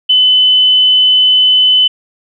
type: tone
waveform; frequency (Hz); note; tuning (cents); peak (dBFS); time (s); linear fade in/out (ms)
sine; 3020; F#7; +35; -5; 0.09-1.88; 10
effects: none